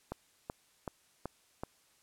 click train, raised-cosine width 1 ms, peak -23 dBFS, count 5, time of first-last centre 0.12-1.635 s, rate 2.64 Hz, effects white hiss -68 dBFS RMS until 2.02 s + low-pass 11000 Hz 12 dB/octave

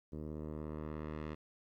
10% pulse tone with low-pass filter sweep, 76.8 Hz, D#2, 22 cents flat, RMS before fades -43 dBFS, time 0.12-1.35 s, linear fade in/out 10 ms, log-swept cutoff 420 to 2700 Hz, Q 0.78, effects 12-bit

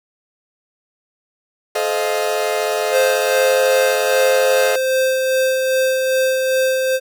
40% pulse chord, F dominant seventh, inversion first, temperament equal with one note detuned, 430 / 523.3 / 622.3 / 698.5 Hz, A4 / C5 / Eb5 / F5, -40 / 0 / 0 / 0 cents, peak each -21 / -24 / -21 / -23 dBFS, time 1.75-4.76 s, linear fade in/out 5 ms
square tone with tremolo, 522 Hz, C5, 4 cents flat, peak -14 dBFS, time 2.91-7 s, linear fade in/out 50 ms, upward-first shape sine, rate 2.5 Hz, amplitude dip 30%
effects none

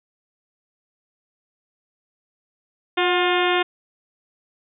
harmonic tone with a mistuned harmonic, 355.2 Hz, F4, 29 cents sharp, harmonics 1 / 2 / 3 / 4 / 5 / 6 / 7 / 8 / 9 / 10, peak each -21 / -24 / -26 / -27 / -28 / -29 / -29 / -30 / -31 / -31 dBFS, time 2.97-3.63 s, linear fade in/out 10 ms, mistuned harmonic 2, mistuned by +43 cents, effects none

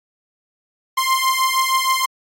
sawtooth beating tone pair, 1046.5 / 1052.9 Hz, C6 / C6, 0 / +11 cents, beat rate 6.4 Hz, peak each -15 dBFS, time 0.97-2.06 s, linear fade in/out 10 ms, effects AAC 48 kbps

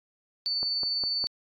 sine tone with tremolo, 4500 Hz, C#8, 25 cents sharp, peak -25 dBFS, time 0.46-1.27 s, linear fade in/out 0 ms, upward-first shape sine, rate 20 Hz, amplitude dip 25%
click train, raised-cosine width 1 ms, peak -25 dBFS, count 4, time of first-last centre 0.63-1.241 s, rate 4.91 Hz
effects AAC 64 kbps

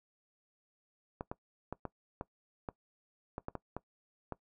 clicks, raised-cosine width 1 ms, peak -24 dBFS, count 11, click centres 1.209 / 1.315 / 1.726 / 1.853 / 2.211 / 2.688 / 3.381 / 3.484 / 3.553 / 3.766 / 4.323 s, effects noise-tail reverb RT60 0.1 s tail -20 dB re dry

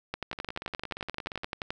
two click trains, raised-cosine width 0.3 ms, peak -21 / -16 dBFS, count 20 / 19, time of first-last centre 0.33-1.435 / 0.14-1.705 s, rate 17.2 / 11.5 Hz, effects none

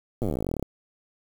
slowing click train, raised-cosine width 2 ms, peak -15 dBFS, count 25, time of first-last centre 0.22-0.627 s, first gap 8 ms, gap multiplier 1.06, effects 7-bit

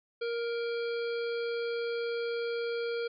harmonic tone, 468.2 Hz, A#4, 8 cents sharp, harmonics 1 / 3 / 5 / 7 / 9 / 10, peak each -31 / -41 / -45 / -48 / -50 / -51 dBFS, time 0.21-3.08 s, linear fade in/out 10 ms, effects none

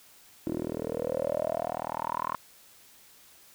10% pulse tone with band-pass filter sweep, 40 Hz, D#1, 49 cents sharp, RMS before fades -32 dBFS, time 0.47-2.35 s, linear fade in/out 0 ms, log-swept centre 340 to 1100 Hz, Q 7.6, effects white hiss -56 dBFS RMS until 3.54 s

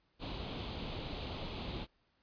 pink noise with comb filter, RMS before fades -41 dBFS, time 0.19-1.87 s, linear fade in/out 50 ms, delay 0.29 ms, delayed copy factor +0.6, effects pink hiss -75 dBFS RMS until 2.22 s + resampled to 11025 Hz

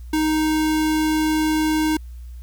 square tone, 311.1 Hz, D#4, in tune, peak -18 dBFS, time 0.13-1.97 s, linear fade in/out 5 ms, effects added 60 Hz sine -33 dBFS peak until 2.42 s + white hiss -59 dBFS RMS until 2.42 s

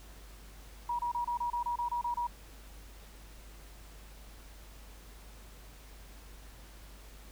sine tone bursts, 958 Hz, A#5, 47 cents sharp, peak -30 dBFS, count 11, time 0.89-2.27 s, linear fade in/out 5 ms, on 100 ms, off 28 ms, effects added 50 Hz sine -50 dBFS peak until 7.31 s + pink hiss -56 dBFS RMS until 7.31 s

